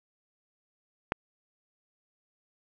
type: click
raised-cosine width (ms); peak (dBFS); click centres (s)
0.5; -11; 1.121
effects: none